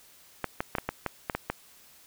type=clicks; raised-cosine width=0.5 ms; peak=-13 dBFS; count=9; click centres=0.443 / 0.605 / 0.752 / 0.784 / 0.89 / 1.063 / 1.298 / 1.35 / 1.5 s; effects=white hiss -56 dBFS RMS until 2.06 s